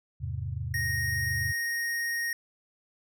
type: chord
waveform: sine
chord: E augmented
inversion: none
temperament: equal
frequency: 82.41 / 103.83 / 130.81 Hz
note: E2 / G#2 / B#2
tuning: 0 / 0 / 0 cents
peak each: -35 dBFS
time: 0.2-1.53 s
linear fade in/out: 20 ms
type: tone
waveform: square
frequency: 1864.7 Hz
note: A#6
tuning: in tune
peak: -29 dBFS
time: 0.74-2.33 s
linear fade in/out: 2 ms
effects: none